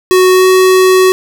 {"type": "tone with pitch glide", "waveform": "square", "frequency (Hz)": [370, 373.4], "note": ["F#4", "F#4"], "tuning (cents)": [0, 16], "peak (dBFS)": -5, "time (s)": [0.11, 1.12], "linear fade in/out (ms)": 0, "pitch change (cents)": 16, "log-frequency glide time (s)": [0.31, 0.47], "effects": []}